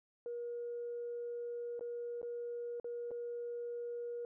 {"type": "tone with dropouts", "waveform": "sine", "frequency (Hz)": 476.8, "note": "A#4", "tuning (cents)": 39, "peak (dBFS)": -38, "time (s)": [0.26, 4.25], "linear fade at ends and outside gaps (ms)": 1, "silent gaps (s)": [[1.794, 1.809], [2.216, 2.229], [2.799, 2.844], [3.108, 3.114]], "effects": ["tanh soft clip ceiling -34 dBFS"]}